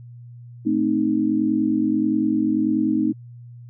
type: chord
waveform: sine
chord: A diminished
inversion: none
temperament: equal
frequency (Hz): 220 / 261.6 / 311.1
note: A3 / C4 / Eb4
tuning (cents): 0 / 0 / 0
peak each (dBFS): -23 / -23 / -20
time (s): 0.65-3.13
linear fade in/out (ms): 20
effects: added 120 Hz sine -38 dBFS peak until 3.69 s